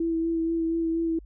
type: tone with vibrato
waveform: sine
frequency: 329.6 Hz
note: E4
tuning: in tune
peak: -23 dBFS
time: 0-1.19 s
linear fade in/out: 5 ms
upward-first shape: sine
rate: 4.2 Hz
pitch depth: 18 cents each way
effects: added 50 Hz sine -44 dBFS peak until 1.25 s